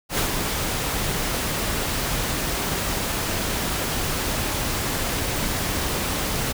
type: noise with ADSR envelope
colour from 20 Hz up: pink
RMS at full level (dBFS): -21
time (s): 0.09-6.53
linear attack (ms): 92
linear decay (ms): 94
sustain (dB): -4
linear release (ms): 17
effects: none